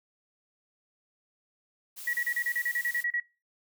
blue noise, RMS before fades -42 dBFS, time 1.96-3.04 s, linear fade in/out 20 ms
sine tone bursts, 1922 Hz, B6, 48 cents flat, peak -26 dBFS, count 12, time 2.07-3.201 s, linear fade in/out 5 ms, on 64 ms, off 33 ms
effects noise-tail reverb RT60 0.3 s tail -23 dB re dry

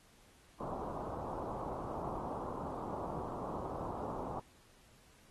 white low-pass noise, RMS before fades -42 dBFS, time 0.6-4.4 s, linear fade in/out 5 ms, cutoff 1100 Hz, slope 48 dB/octave, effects pink hiss -65 dBFS RMS until 5.3 s + AAC 32 kbps

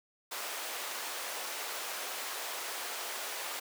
pink high-pass noise, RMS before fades -39 dBFS, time 0.31-3.6 s, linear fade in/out 10 ms, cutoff 590 Hz, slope 12 dB/octave, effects high-pass 300 Hz 12 dB/octave

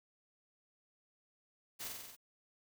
white noise with echo, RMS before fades -44 dBFS, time 1.79-1.89 s, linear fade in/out 20 ms, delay 46 ms, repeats 6, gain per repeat -2 dB, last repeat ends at 2.166 s, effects none

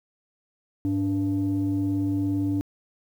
sine tone pair together, 102.53 / 290 Hz, G#2 / D4, -22 / -22 cents, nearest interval octave + tritone, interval 1800 cents, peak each -26 / -22 dBFS, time 0.85-2.61 s, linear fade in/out 0 ms, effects tanh soft clip ceiling -18 dBFS + 9-bit

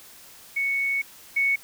sine tone pair in turn, 2217 / 2217 Hz, C#7 / C#7, 0 / 0 cents, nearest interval unison, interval 0 cents, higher neither, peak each -22 / -19 dBFS, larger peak second, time 0.56-1.02 / 1.36-1.56 s, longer first, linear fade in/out 10 ms, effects white hiss -48 dBFS RMS until 1.63 s

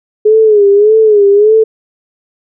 sine tone with vibrato, 420 Hz, G#4, 19 cents sharp, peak -3 dBFS, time 0.25-1.64 s, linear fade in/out 10 ms, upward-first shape sine, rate 1.7 Hz, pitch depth 90 cents each way, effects none

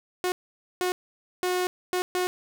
sawtooth tone bursts at uneven times, 363.1 Hz, F#4, 33 cents flat, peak -20 dBFS, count 5, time 0.24-0.32 / 0.81-0.92 / 1.43-1.67 / 1.93-2.02 / 2.15-2.27 s, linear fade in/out 0 ms, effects none

